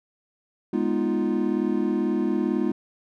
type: chord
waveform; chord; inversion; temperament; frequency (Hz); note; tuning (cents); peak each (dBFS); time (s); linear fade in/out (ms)
triangle; F half-diminished seventh; first; equal; 207.7 / 246.9 / 311.1 / 349.2; Ab3 / Cb4 / Eb4 / F4; 0 / 0 / 0 / 0; -25; 0.73-2.72; 5
effects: none